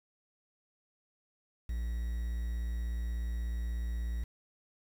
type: tone with quantisation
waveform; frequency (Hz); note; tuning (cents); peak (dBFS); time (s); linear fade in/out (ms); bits
triangle; 58.3; A#1; +1; -30; 1.69-4.24; 5; 9
effects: none